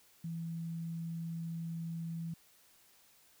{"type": "tone", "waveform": "sine", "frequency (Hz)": 165.8, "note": "E3", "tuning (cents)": 10, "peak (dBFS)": -37, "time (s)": [0.24, 2.34], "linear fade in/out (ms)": 5, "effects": ["white hiss -65 dBFS RMS until 3.4 s"]}